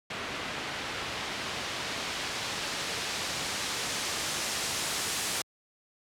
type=noise with low-pass filter sweep; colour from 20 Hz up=white; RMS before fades=-34 dBFS; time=0.1-5.42 s; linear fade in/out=5 ms; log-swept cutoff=2700 to 9000 Hz; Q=0.72; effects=high-pass 60 Hz 12 dB/octave